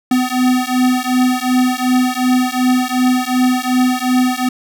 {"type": "beating tone pair", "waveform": "square", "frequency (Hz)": [251.4, 254.1], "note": ["B3", "B3"], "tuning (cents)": [31, 49], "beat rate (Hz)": 2.7, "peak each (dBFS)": -16, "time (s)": [0.11, 4.49], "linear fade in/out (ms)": 5, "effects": []}